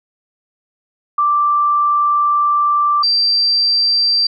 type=tone pair in turn; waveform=sine; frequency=1174.7 / 4699 Hz; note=D6 / D8; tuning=0 / 0 cents; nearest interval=2 octaves; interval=2400 cents; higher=second; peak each=-11 dBFS; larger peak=neither; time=1.18-3.03 / 3.03-4.27 s; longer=first; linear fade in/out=5 ms; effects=none